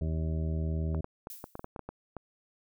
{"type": "harmonic tone", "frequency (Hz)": 79.5, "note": "D#2", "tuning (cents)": 38, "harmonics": [1, 2, 3, 4, 5, 7, 8], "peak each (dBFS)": [-30, -34, -43, -45, -44, -49, -48], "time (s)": [0.01, 1.01], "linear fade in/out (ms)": 5}
{"type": "clicks", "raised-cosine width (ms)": 1, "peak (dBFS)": -25, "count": 11, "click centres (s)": [0.947, 1.044, 1.271, 1.441, 1.554, 1.594, 1.644, 1.762, 1.793, 1.89, 2.167]}
{"type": "noise with exponential decay", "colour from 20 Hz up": "violet", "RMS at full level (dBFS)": -41, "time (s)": [1.3, 1.65], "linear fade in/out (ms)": 1, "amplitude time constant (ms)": 76}
{"effects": []}